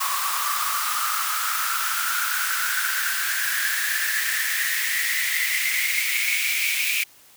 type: noise with high-pass filter sweep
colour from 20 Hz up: white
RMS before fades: -24 dBFS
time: 0-7.04 s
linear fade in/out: 10 ms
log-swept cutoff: 1100 to 2400 Hz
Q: 9.6
effects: white hiss -52 dBFS RMS until 7.36 s + high-pass 60 Hz 12 dB/octave